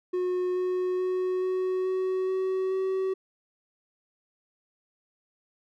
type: tone with pitch steps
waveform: triangle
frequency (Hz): 363.1 / 365.8 / 368.6 / 371.4 / 374.2 / 377 / 379.8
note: F#4 / F#4 / F#4 / F#4 / F#4 / F#4 / F#4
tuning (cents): -33 / -20 / -7 / +7 / +20 / +32 / +45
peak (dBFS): -23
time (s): 0.13-3.14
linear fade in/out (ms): 10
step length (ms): 430
effects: none